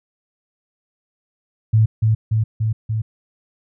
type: tone with echo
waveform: sine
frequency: 110 Hz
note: A2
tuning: in tune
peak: -10 dBFS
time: 1.73-1.86 s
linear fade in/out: 10 ms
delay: 290 ms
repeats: 4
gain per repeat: -2 dB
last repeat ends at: 3.02 s
effects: none